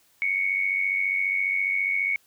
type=tone with amplitude modulation; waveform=sine; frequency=2217 Hz; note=C#7; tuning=in tune; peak=-19 dBFS; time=0.22-2.16 s; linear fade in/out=0 ms; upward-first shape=sine; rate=94.7 Hz; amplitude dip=65%; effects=white hiss -62 dBFS RMS until 2.26 s + high-pass 60 Hz 12 dB/octave